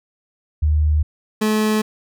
sine / 30% pulse tone pair in turn, 76.1 / 215.2 Hz, D#2 / A3, -38 / -38 cents, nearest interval octave + tritone, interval 1800 cents, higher second, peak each -13 dBFS, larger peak neither, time 0.62-1.03 / 1.41-1.82 s, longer neither, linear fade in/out 10 ms, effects none

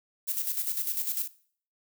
violet noise with tremolo, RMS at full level -29 dBFS, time 0.27-1.28 s, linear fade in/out 20 ms, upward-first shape square, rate 10 Hz, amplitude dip 55%, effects noise-tail reverb RT60 0.5 s tail -18 dB re dry

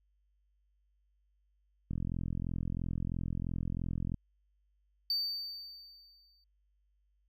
click train, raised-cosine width 5 ms, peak -24 dBFS, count 97, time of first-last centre 1.91-4.143 s, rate 43 Hz
triangle tone with exponential decay, 4596 Hz, D8, 38 cents flat, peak -27 dBFS, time 5.1-6.44 s, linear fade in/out 2 ms, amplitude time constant 290 ms
effects added 50 Hz sine -70 dBFS peak until 7.28 s

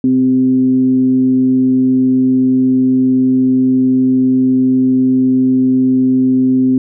sine tone with frequency modulation, 258.7 Hz, C4, 19 cents flat, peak -8 dBFS, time 0.04-6.78 s, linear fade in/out 2 ms, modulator 132 Hz, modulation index 0.29, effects none

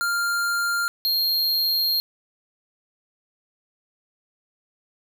square tone pair in turn, 1396.9 / 4227 Hz, F6 / C8, 0 / +17 cents, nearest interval octave + perfect fifth, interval 1917 cents, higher second, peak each -22 / -20 dBFS, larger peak second, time 0.01-0.88 / 1.05-2 s, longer second, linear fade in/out 0 ms, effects none

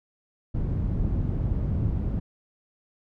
white low-pass noise, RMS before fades -26 dBFS, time 0.54-2.2 s, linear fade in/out 10 ms, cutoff 110 Hz, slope 12 dB/octave, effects none

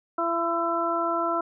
harmonic tone with a mistuned harmonic, 337.2 Hz, E4, 39 cents sharp, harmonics 1 / 2 / 3 / 4, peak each -30 / -28 / -30 / -27 dBFS, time 0.18-1.41 s, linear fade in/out 5 ms, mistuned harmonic 4, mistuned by -20 cents, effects none

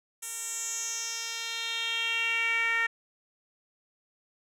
10% pulse tone with band-pass filter sweep, 458.8 Hz, A#4, 28 cents flat, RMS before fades -31 dBFS, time 0.22-2.87 s, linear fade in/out 10 ms, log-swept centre 9300 to 1900 Hz, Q 3.8, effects none

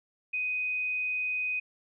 sine tone, 2500 Hz, D#7, 8 cents sharp, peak -28 dBFS, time 0.33-1.6 s, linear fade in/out 10 ms, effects none

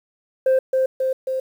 sine tone with echo, 523.3 Hz, C5, in tune, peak -11 dBFS, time 0.46-0.59 s, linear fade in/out 5 ms, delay 270 ms, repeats 3, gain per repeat -3 dB, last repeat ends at 1.4 s, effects tanh soft clip ceiling -12 dBFS + 8-bit

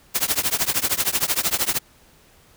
white noise with tremolo, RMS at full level -18 dBFS, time 0.14-1.79 s, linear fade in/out 20 ms, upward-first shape triangle, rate 13 Hz, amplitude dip 100%, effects pink hiss -54 dBFS RMS until 2.56 s

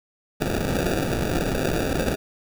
blue noise with sample-and-hold, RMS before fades -24 dBFS, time 0.4-2.16 s, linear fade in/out 20 ms, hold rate 1050 Hz, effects none

